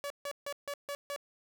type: tone bursts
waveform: sawtooth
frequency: 570 Hz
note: C#5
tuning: 48 cents sharp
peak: -32 dBFS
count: 6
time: 0.04-1.162 s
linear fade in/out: 0 ms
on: 62 ms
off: 150 ms
effects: none